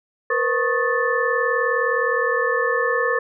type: tone cluster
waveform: sine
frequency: 470.5 / 510 / 1096 / 1251 / 1755 Hz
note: A#4 / C5 / C#6 / D#6 / A6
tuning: +16 / -44 / -20 / +9 / -5 cents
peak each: -23 / -24 / -25 / -30 / -22 dBFS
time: 0.3-3.19 s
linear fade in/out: 5 ms
effects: none